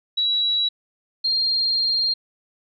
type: tone pair in turn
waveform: sine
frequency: 3902 / 4207 Hz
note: B7 / C8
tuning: -22 / +9 cents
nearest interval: minor second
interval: 131 cents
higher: second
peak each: -18 dBFS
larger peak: neither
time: 0.17-0.69 / 1.24-2.14 s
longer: second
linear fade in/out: 10 ms
effects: none